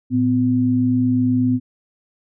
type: tone pair together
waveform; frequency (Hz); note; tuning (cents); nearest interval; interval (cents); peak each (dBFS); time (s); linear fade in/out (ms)
sine; 112.74 / 253.1; A2 / B3; +43 / +43; octave + major second; 1400; -21 / -15; 0.1-1.6; 50
effects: none